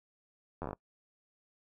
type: slowing click train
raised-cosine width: 1 ms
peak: -24 dBFS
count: 8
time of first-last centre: 0.62-0.731 s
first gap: 11 ms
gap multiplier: 1.12
effects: noise-tail reverb RT60 0.1 s tail -23 dB re dry